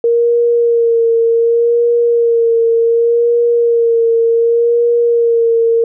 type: tone with vibrato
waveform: sine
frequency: 466.2 Hz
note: A#4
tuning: in tune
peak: -8 dBFS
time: 0.04-5.84 s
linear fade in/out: 2 ms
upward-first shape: sine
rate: 0.67 Hz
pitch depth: 26 cents each way
effects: none